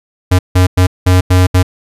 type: tone bursts at uneven times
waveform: square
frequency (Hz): 91.4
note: F#2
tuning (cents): -21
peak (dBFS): -6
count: 6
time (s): 0.31-0.39 / 0.55-0.67 / 0.77-0.87 / 1.06-1.21 / 1.3-1.47 / 1.54-1.63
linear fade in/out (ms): 10
effects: resampled to 32000 Hz